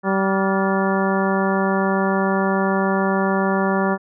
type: harmonic tone with a mistuned harmonic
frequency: 193.1 Hz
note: G3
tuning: 26 cents flat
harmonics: 1 / 2 / 3 / 4 / 5 / 6 / 7 / 9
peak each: -20 / -23 / -25 / -26 / -27 / -28 / -28 / -30 dBFS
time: 0.03-3.98 s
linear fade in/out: 50 ms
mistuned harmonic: 7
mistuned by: +72 cents
effects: none